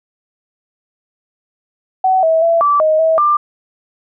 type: tone with pitch steps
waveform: sine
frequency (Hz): 753 / 647 / 669 / 1161 / 625 / 645 / 1189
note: F#5 / E5 / E5 / D6 / D#5 / E5 / D6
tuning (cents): +30 / -32 / +25 / -20 / +8 / -38 / +21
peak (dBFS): -9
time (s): 2.04-3.37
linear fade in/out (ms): 5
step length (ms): 190
effects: none